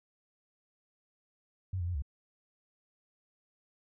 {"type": "tone with pitch steps", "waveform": "sine", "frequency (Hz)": [93.6, 86.3, 89, 70.1], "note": ["F#2", "F2", "F2", "C#2"], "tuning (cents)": [20, -20, 33, 20], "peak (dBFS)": -31, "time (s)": [1.73, 2.022], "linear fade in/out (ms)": 5, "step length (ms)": 73, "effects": []}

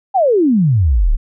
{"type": "exponential sweep", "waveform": "sine", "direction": "down", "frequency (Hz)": [824, 30.02], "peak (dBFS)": -9, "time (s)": [0.14, 1.17], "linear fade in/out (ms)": 20, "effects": []}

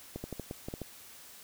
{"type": "clicks", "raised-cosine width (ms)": 2, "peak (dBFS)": -24, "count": 8, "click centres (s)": [0.16, 0.24, 0.327, 0.397, 0.511, 0.685, 0.739, 0.817], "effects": ["white hiss -52 dBFS RMS until 1.43 s"]}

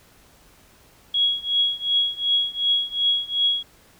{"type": "tone with tremolo", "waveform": "sine", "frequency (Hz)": 3322, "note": "G#7", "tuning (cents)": 0, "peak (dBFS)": -15, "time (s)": [1.14, 3.63], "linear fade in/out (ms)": 5, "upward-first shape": "triangle", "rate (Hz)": 2.7, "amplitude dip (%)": 95, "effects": ["pink hiss -54 dBFS RMS until 3.99 s"]}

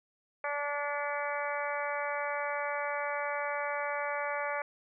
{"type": "harmonic tone with a mistuned harmonic", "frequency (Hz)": 289.5, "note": "D4", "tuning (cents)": -25, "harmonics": [2, 3, 4, 5, 6, 7, 8], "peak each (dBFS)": [-36, -38, -39, -40, -41, -41, -42], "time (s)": [0.44, 4.62], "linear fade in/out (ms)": 2, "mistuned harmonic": 8, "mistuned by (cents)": -25, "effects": []}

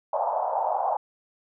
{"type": "band-pass noise", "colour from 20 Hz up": "white", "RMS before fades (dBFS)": -26, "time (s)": [0.13, 0.97], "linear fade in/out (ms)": 5, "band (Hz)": [610, 910], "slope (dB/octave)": 48, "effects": []}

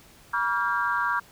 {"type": "tone cluster", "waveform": "sine", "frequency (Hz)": [961, 1145, 1393, 1602], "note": ["B5", "D6", "F6", "G6"], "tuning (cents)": [-48, -44, -5, 37], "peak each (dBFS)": -28, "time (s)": [0.33, 1.2], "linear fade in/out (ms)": 10, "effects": ["tanh soft clip ceiling -12 dBFS", "pink hiss -53 dBFS RMS until 1.31 s"]}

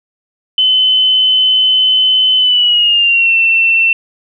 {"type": "tone with pitch glide", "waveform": "sine", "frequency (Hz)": [3039, 2692], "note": ["F#7", "E7"], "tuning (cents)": [46, 36], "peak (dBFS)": -7, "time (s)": [0.58, 3.93], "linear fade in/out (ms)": 2, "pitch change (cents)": -210, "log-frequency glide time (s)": [2.37, 3.34], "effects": []}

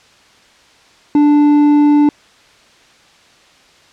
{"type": "tone with hard clipping", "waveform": "sine", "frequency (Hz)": 293.7, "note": "D4", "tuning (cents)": 0, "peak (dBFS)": -8, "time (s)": [1.15, 2.09], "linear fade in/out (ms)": 2, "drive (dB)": 5, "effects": ["white hiss -47 dBFS RMS until 3.92 s", "low-pass 5000 Hz 12 dB/octave"]}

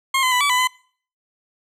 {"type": "tone with pitch steps", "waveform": "20% pulse", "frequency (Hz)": [1071, 1022, 993, 1147, 999, 1014], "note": ["C6", "C6", "B5", "D6", "B5", "B5"], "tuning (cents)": [40, -41, 9, -41, 20, 45], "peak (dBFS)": -11, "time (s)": [0.14, 0.674], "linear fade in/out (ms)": 5, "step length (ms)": 89, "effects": ["noise-tail reverb RT60 0.5 s tail -24 dB re dry", "low-pass 12000 Hz 12 dB/octave"]}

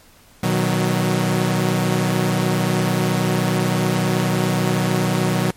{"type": "chord", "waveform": "sawtooth", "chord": "B major", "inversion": "none", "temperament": "equal with one note detuned", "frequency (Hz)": [122.12, 155.56, 185], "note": ["B2", "D#3", "F#3"], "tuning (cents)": [-19, 0, 0], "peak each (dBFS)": [-18, -18, -16], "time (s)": [0.43, 5.51], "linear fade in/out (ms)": 5, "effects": ["pink hiss -50 dBFS RMS until 5.56 s", "MP3 64 kbps"]}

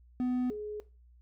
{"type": "tone pair in turn", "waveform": ["triangle", "sine"], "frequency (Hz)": [250.3, 421], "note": ["B3", "G#4"], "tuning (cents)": [23, 24], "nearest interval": "major sixth", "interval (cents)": 901, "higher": "second", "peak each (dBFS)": [-26, -35], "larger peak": "first", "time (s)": [[0.2, 0.5], [0.5, 0.8]], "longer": "neither", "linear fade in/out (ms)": 0, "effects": ["noise-tail reverb RT60 0.3 s tail -18 dB re dry", "added 60 Hz sine -56 dBFS peak until 1.21 s"]}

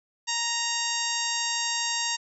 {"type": "harmonic tone", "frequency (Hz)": 932.3, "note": "A#5", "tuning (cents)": 0, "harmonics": [1, 2, 3, 4, 5, 6, 7, 8], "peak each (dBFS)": [-34, -34, -34, -34, -34, -34, -34, -34], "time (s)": [0.27, 2.17], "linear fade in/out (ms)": 20, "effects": []}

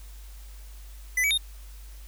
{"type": "tone with pitch steps", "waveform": "square", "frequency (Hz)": [2004, 2279, 3684], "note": ["B6", "C#7", "A#7"], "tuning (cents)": [25, 47, -21], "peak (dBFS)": -22, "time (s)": [1.17, 1.377], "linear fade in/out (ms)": 5, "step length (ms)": 69, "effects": ["added 50 Hz sine -41 dBFS peak until 2.07 s", "white hiss -54 dBFS RMS until 2.07 s"]}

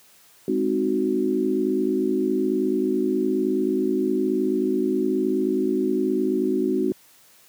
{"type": "chord", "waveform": "sine", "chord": "Ab dominant seventh", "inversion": "none", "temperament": "equal", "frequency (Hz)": [207.7, 261.6, 311.1, 370], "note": ["Ab3", "C4", "Eb4", "Gb4"], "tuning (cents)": [0, 0, 0, 0], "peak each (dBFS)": [-28, -25, -26, -23], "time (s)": [0.48, 6.92], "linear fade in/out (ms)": 2, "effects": ["white hiss -54 dBFS RMS until 7.48 s", "high-pass 100 Hz 12 dB/octave"]}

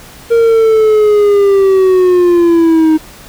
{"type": "linear sweep", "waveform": "triangle", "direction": "down", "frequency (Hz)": [466.2, 311.1], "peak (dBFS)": -3, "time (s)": [0.3, 2.98], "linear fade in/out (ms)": 20, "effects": ["pink hiss -35 dBFS RMS until 3.28 s"]}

